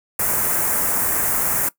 white band-stop noise, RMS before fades -20 dBFS, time 0.19-1.69 s, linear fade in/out 5 ms, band 1900 to 7600 Hz, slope 24 dB/octave, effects noise-tail reverb RT60 0.1 s tail -19 dB re dry

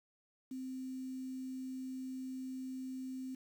sine tone with quantisation, 260 Hz, C4, 11 cents flat, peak -40 dBFS, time 0.51-3.35 s, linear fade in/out 5 ms, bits 10, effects none

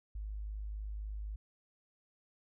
sine tone, 51.91 Hz, G#1, in tune, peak -38 dBFS, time 0.15-1.36 s, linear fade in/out 5 ms, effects none

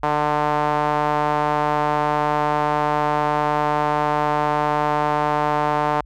sawtooth tone with band-pass filter, 149.2 Hz, D3, 28 cents sharp, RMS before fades -20 dBFS, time 0.03-6.01 s, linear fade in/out 5 ms, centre 900 Hz, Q 2.3, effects added 50 Hz sine -41 dBFS peak until 6.05 s

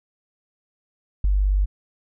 sine tone with ADSR envelope, 49 Hz, G1, in tune, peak -13 dBFS, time 1.24-1.66 s, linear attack 5 ms, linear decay 3 ms, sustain -3 dB, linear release 21 ms, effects none

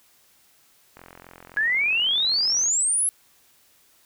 click train, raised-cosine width 0.5 ms, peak -28 dBFS, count 76, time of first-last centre 0.97-2.682 s, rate 43.8 Hz
sine exponential sweep, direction up, 1656 to 11175 Hz, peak -19 dBFS, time 1.57-3.09 s, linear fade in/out 0 ms
effects white hiss -59 dBFS RMS until 4.05 s

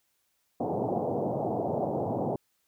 white band-pass noise, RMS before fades -30 dBFS, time 0.6-2.36 s, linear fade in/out 5 ms, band 100 to 800 Hz, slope 48 dB/octave, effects white hiss -74 dBFS RMS until 2.67 s

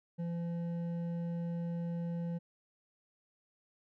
sine tone with hard clipping, 170.2 Hz, F3, 44 cents flat, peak -36 dBFS, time 0.18-2.39 s, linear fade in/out 20 ms, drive 7 dB, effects none

